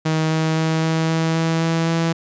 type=tone with pitch steps; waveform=sawtooth; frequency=158.2 / 159.21 / 160.22 / 161.24 / 162.27 / 163.31 / 164.35 / 165.4 Hz; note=D#3 / D#3 / E3 / E3 / E3 / E3 / E3 / E3; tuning=+29 / +40 / -49 / -38 / -27 / -16 / -5 / +6 cents; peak=-13 dBFS; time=0.05-2.13 s; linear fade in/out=10 ms; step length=260 ms; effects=resampled to 16000 Hz